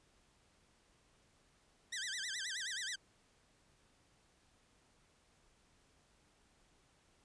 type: tone with vibrato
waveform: 15% pulse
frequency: 1758 Hz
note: A6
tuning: 2 cents flat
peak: -33 dBFS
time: 1.92-2.96 s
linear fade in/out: 10 ms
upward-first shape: sine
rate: 9.4 Hz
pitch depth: 230 cents each way
effects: pink hiss -71 dBFS RMS until 7.24 s + resampled to 22050 Hz